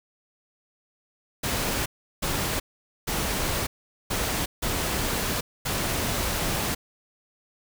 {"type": "noise bursts at uneven times", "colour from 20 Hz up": "pink", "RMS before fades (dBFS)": -27, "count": 6, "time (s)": [[1.43, 1.86], [2.22, 2.6], [3.07, 3.67], [4.1, 4.46], [4.62, 5.41], [5.65, 6.75]], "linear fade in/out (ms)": 10, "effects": []}